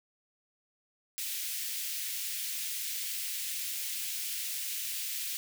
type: high-pass noise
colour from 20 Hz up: white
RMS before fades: -36 dBFS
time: 1.18-5.37 s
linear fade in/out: 0 ms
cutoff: 2100 Hz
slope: 24 dB/octave
effects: none